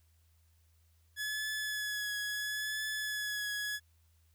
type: tone with vibrato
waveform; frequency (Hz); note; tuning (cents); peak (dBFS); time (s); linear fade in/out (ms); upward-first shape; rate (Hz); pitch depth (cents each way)
sawtooth; 1700; G#6; +40; -31; 1.16-3.8; 50; triangle; 0.74; 28
effects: added 81 Hz sine -65 dBFS peak until 4.34 s + white hiss -75 dBFS RMS until 4.34 s